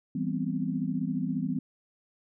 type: chord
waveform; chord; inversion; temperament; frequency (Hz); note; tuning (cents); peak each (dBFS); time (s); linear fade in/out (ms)
sine; C major seventh; first; equal; 164.81 / 196 / 246.9 / 261.6; E3 / G3 / B3 / C4; 0 / 0 / 0 / 0; -33; 0.15-1.59; 5
effects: none